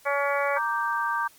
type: harmonic tone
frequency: 282.5 Hz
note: C#4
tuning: 33 cents sharp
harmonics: 2 / 3 / 4 / 5 / 6 / 7 / 8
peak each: -26 / -31 / -29 / -31 / -34 / -33 / -33 dBFS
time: 0.05-0.59 s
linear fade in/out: 20 ms
type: chord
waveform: sine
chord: G minor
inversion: first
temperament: equal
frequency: 932.3 / 1174.7 / 1568 Hz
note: Bb5 / D6 / G6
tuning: 0 / 0 / 0 cents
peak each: -28 dBFS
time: 0.56-1.28 s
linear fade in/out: 10 ms
effects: white hiss -55 dBFS RMS until 1.38 s + MP3 96 kbps